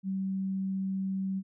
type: tone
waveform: sine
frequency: 191.8 Hz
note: G3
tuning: 37 cents flat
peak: -29 dBFS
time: 0.03-1.43 s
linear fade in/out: 50 ms
effects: none